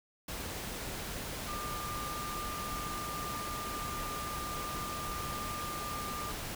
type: tone in noise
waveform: sine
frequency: 1198 Hz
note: D6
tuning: 34 cents sharp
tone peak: -39 dBFS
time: 1.48-6.32 s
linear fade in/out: 5 ms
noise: pink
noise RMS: -40 dBFS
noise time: 0.28-6.55 s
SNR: -2 dB
effects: none